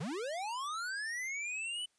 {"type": "linear sweep", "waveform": "square", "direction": "up", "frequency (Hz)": [123.47, 3018], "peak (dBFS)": -37, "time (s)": [0, 1.86], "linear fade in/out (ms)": 10, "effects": ["white hiss -75 dBFS RMS until 1.98 s", "resampled to 22050 Hz"]}